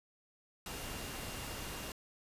sine tone in noise, 2794 Hz, F7, in tune, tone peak -53 dBFS, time 0.66-1.92 s, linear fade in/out 2 ms, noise pink, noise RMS -43 dBFS, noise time 0.66-1.92 s, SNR -13 dB, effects resampled to 32000 Hz

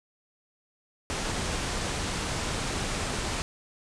pink low-pass noise, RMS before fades -31 dBFS, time 1.1-3.42 s, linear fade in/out 0 ms, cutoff 9400 Hz, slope 48 dB/octave, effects none

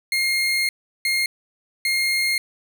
30% pulse tone bursts at uneven times, 2132 Hz, C7, 32 cents sharp, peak -16 dBFS, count 3, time 0.12-0.69 / 1.05-1.26 / 1.85-2.38 s, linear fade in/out 2 ms, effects none

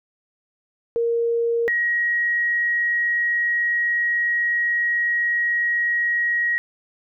sine tone pair in turn, 466.2 / 1896.3 Hz, A#4 / A#6, 0 / +29 cents, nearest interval 2 octaves, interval 2429 cents, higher second, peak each -18 / -18 dBFS, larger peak neither, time 0.96-1.68 / 1.68-6.58 s, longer second, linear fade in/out 0 ms, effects none

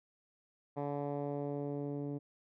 10% pulse tone with low-pass filter sweep, 143.6 Hz, D3, 39 cents flat, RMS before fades -38 dBFS, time 0.76-2.19 s, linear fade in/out 20 ms, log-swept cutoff 860 to 320 Hz, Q 1.2, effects none

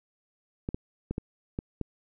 clicks, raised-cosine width 3 ms, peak -18 dBFS, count 6, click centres 0.689 / 0.745 / 1.11 / 1.181 / 1.589 / 1.813 s, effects none

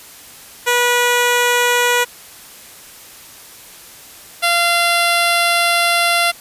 10% pulse tone pair in turn, 486.2 / 689.3 Hz, B4 / F5, -27 / -23 cents, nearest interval tritone, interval 604 cents, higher second, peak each -4 dBFS, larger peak neither, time 0.66-2.05 / 4.42-6.32 s, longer second, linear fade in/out 20 ms, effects white hiss -39 dBFS RMS until 6.4 s + resampled to 32000 Hz

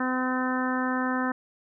harmonic tone, 255.6 Hz, C4, 40 cents flat, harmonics 1 / 2 / 3 / 4 / 5 / 6 / 7, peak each -27 / -35 / -35 / -33 / -34 / -34 / -35 dBFS, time 0-1.32 s, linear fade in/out 5 ms, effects none

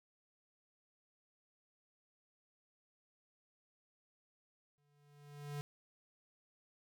square tone with exponential growth, 145.2 Hz, D3, 19 cents flat, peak -39 dBFS, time 4.78-5.61 s, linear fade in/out 0 ms, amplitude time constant 180 ms, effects none

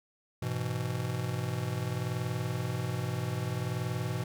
square chord, E major, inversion first, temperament just, 103.01 / 123.61 / 164.81 Hz, G#2 / B2 / E3, -14 / +2 / 0 cents, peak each -38 / -34 / -38 dBFS, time 0.42-4.24 s, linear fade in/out 5 ms, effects none

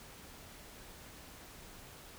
silence, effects pink hiss -53 dBFS RMS until 2.18 s

